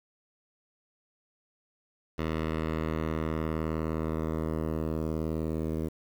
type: tone with low-pass filter sweep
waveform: 10% pulse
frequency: 79.4 Hz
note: D#2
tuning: 36 cents sharp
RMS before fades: -31 dBFS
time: 2.18-5.89 s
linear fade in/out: 10 ms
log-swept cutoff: 2900 to 490 Hz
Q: 0.85
effects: 8-bit